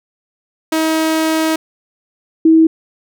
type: tone pair in turn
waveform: sawtooth / sine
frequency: 318.5 / 322.2 Hz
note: D#4 / E4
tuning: +41 / -39 cents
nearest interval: unison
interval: 20 cents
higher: second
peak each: -9 / -5 dBFS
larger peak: second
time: 0.72-1.56 / 2.45-2.67 s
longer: first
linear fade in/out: 5 ms
effects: none